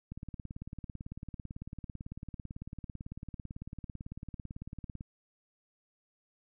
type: click train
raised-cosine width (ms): 5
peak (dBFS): -29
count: 89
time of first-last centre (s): 0.12-5.009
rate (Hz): 18
effects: none